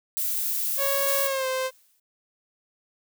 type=noise; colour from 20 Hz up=violet; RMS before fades=-27 dBFS; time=0.17-1.27 s; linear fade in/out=0 ms
type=tone with pitch glide; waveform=sawtooth; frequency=554.4 to 520.3 Hz; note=C#5 to C5; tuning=0 to -10 cents; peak=-21 dBFS; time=0.77-1.71 s; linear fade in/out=50 ms; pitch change=-110 cents; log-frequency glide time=1.23-1.47 s
type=noise with exponential decay; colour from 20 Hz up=blue; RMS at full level=-28 dBFS; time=1.08-2 s; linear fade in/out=5 ms; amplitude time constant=200 ms
effects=none